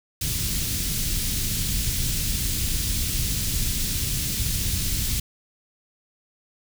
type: band-stop noise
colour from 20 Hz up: pink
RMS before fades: -25 dBFS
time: 0.21-5.2 s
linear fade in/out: 5 ms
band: 160 to 3900 Hz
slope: 12 dB/octave
effects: none